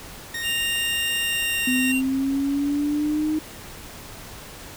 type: tone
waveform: sawtooth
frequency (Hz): 1856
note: A#6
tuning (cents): -8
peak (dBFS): -24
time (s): 0.34-1.92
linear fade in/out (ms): 5
type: tone with pitch glide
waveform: square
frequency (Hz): 2794 to 2764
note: F7 to F7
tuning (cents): 0 to -19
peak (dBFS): -24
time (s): 0.42-2.02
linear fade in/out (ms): 50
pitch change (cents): -19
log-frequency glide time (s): 1.18-1.88
type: linear sweep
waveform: sine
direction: up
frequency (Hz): 250.9 to 311.1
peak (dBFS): -20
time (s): 1.67-3.39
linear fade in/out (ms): 5
effects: pink hiss -40 dBFS RMS until 4.76 s